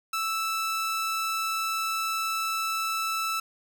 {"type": "tone", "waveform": "sawtooth", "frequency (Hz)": 1318.5, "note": "E6", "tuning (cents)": 0, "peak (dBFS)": -23, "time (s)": [0.13, 3.4], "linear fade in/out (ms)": 5, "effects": []}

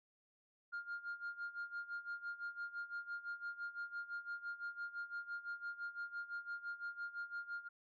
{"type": "tone with tremolo", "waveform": "sine", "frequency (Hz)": 1407, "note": "F6", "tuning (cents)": 12, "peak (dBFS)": -38, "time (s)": [0.72, 7.69], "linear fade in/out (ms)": 20, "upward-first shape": "sine", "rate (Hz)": 5.9, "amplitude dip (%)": 85, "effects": ["tanh soft clip ceiling -38 dBFS"]}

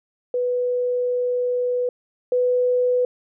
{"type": "tone pair in turn", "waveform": "sine", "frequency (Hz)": [493.9, 496.6], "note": ["B4", "B4"], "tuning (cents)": [0, 9], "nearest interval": "unison", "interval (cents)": 9, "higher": "second", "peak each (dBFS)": [-19, -16], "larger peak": "second", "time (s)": [[0.34, 1.89], [2.32, 3.05]], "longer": "first", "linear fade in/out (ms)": 2, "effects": []}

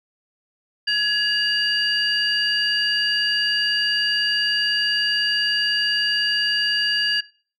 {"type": "tone cluster", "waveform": "sine", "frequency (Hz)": [1676, 2850, 4720], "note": ["G#6", "F7", "D8"], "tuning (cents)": [15, 34, 8], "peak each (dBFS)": -22, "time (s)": [0.87, 7.21], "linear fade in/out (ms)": 10, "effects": ["noise-tail reverb RT60 0.4 s tail -21 dB re dry", "tanh soft clip ceiling -10 dBFS"]}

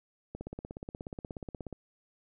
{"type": "click train", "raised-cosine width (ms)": 2, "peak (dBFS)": -26, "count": 24, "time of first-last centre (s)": [0.35, 1.727], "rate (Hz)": 16.7, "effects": []}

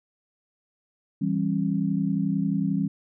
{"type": "chord", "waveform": "sine", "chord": "C# diminished", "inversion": "first", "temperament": "equal with one note detuned", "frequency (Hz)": [164.81, 196, 271], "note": ["E3", "G3", "C#4"], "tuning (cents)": [0, 0, -39], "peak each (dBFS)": [-27, -25, -28], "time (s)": [1.21, 2.88], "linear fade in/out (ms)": 10, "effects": []}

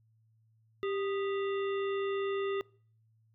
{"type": "harmonic tone with a mistuned harmonic", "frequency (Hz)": 394.3, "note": "G4", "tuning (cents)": 10, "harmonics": [1, 3, 5, 7, 9], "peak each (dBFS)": [-31, -41, -45, -48, -50], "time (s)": [0.83, 2.61], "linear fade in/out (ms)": 0, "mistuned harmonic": 3, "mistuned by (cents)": 81, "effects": ["noise-tail reverb RT60 0.5 s tail -24 dB re dry", "added 111 Hz sine -65 dBFS peak until 3.34 s"]}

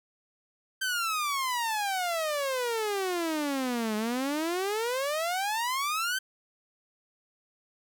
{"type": "exponential two-way sweep", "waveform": "sawtooth", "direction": "down then up", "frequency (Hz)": [1568, 210, 1568], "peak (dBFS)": -24, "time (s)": [0.81, 6.19], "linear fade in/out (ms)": 10, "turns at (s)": 3.96, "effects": ["11-bit"]}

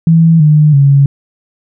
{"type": "tone with pitch steps", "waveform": "sine", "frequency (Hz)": [164.2, 151.44, 139.68], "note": ["E3", "D#3", "C#3"], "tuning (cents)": [-6, -47, 14], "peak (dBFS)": -3, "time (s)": [0.07, 1.06], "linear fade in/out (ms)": 2, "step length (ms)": 330, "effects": []}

